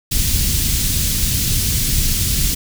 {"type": "band-stop noise", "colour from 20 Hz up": "pink", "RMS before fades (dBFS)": -17, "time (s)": [0.11, 2.55], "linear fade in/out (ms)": 10, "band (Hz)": [150, 4200], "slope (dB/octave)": 12, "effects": []}